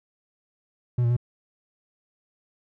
triangle tone with pitch steps, 122.3 / 118.3 / 121.8 Hz, B2 / A#2 / B2, -16 / +26 / -24 cents, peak -17 dBFS, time 0.98-1.166 s, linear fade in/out 5 ms, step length 62 ms, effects none

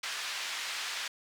pink band-pass noise, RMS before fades -37 dBFS, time 0.03-1.08 s, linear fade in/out 5 ms, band 1700 to 5500 Hz, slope 12 dB/octave, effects none

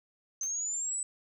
sine linear sweep, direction up, 6190 to 8050 Hz, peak -31 dBFS, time 0.41-1.03 s, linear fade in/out 2 ms
white noise with exponential decay, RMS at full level -48 dBFS, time 0.43-0.53 s, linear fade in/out 0 ms, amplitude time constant 21 ms
effects none

